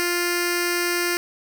10% pulse tone with notch filter, 350 Hz, F4, 4 cents sharp, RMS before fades -23 dBFS, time 0-1.17 s, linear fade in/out 0 ms, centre 830 Hz, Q 0.63, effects none

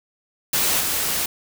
white noise with level steps, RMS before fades -20 / -23 dBFS, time 0.53-1.26 s, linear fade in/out 5 ms, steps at 0.8 s, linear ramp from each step 5 ms, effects none

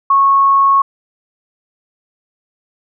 sine tone, 1100 Hz, C#6, 14 cents flat, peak -7 dBFS, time 0.1-0.82 s, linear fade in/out 5 ms, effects none

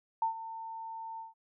sine tone with ADSR envelope, 900 Hz, A5, 39 cents sharp, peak -25 dBFS, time 0.22-1.34 s, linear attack 3 ms, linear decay 110 ms, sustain -14 dB, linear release 150 ms, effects none

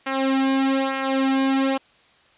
sawtooth tone with flanger, 268.2 Hz, C4, 43 cents sharp, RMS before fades -21 dBFS, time 0.06-1.78 s, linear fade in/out 10 ms, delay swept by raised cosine 0.23 to 2.23 ms, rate 1.1 Hz, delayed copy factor -0.8, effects white hiss -56 dBFS RMS until 2.37 s + resampled to 8000 Hz

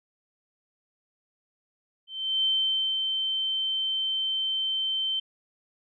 sine tone with ADSR envelope, 3100 Hz, G7, 20 cents flat, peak -21 dBFS, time 2.07-5.2 s, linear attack 370 ms, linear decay 530 ms, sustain -4 dB, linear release 8 ms, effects none

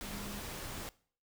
sine tone in noise, 201.8 Hz, G#3, 49 cents flat, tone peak -45 dBFS, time 0.04-0.39 s, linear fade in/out 0 ms, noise pink, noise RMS -43 dBFS, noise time 0.01-0.89 s, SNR -5 dB, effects noise-tail reverb RT60 0.5 s tail -21 dB re dry

